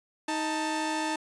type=tone pair together; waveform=sawtooth; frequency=313.6 / 887 Hz; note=D#4 / A5; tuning=+14 / +14 cents; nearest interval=octave + tritone; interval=1800 cents; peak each=-27 dBFS; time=0.28-1.16 s; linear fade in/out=5 ms; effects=resampled to 22050 Hz